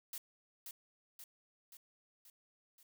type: noise with echo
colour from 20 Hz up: blue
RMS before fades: -44 dBFS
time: 0.13-0.18 s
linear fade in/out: 2 ms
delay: 530 ms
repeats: 5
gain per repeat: -4 dB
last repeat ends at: 2.83 s
effects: none